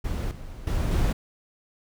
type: noise with level steps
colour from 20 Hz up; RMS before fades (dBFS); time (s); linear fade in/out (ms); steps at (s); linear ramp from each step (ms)
brown; -28 / -39 / -25 / -22; 0.04-1.13; 10; 0.31 / 0.67 / 0.91; 2
effects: none